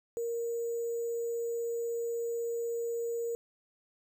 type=tone with sample-and-hold; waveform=sine; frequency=466.2 Hz; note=A#4; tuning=in tune; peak=-31 dBFS; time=0.17-3.35 s; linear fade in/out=0 ms; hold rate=7350 Hz; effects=none